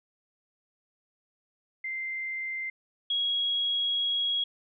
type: tone pair in turn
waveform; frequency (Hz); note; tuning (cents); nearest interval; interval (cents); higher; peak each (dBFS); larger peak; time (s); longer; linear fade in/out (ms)
sine; 2086 / 3311; C7 / G#7; -6 / -6; minor sixth; 800; second; -31 / -25; second; 1.84-2.7 / 3.1-4.44; second; 5
effects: none